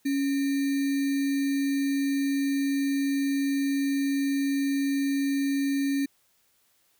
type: tone with sample-and-hold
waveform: sine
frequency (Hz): 277.2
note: C#4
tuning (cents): 0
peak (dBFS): -23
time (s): 0.05-6.06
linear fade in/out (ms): 10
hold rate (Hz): 2100
effects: white hiss -67 dBFS RMS until 6.99 s